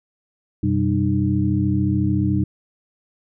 sine tone cluster, 92.2 / 126 / 195.3 / 305.3 Hz, F#2 / B2 / G3 / D#4, -6 / +35 / -6 / -33 cents, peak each -22 dBFS, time 0.63-2.44 s, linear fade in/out 5 ms, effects none

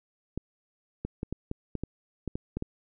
clicks, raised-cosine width 3 ms, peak -19 dBFS, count 11, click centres 0.376 / 1.05 / 1.231 / 1.326 / 1.514 / 1.753 / 1.836 / 2.277 / 2.355 / 2.57 / 2.624 s, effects none

